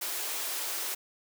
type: high-pass noise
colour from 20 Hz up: white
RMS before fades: -34 dBFS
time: 0.01-0.95 s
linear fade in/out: 10 ms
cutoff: 320 Hz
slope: 48 dB/octave
effects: none